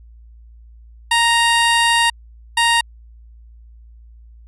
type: tone bursts at uneven times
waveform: 15% pulse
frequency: 932.3 Hz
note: A#5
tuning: in tune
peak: -6 dBFS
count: 2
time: 1.11-2.1 / 2.57-2.81 s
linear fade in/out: 5 ms
effects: added 57 Hz sine -40 dBFS peak until 4.47 s + resampled to 24000 Hz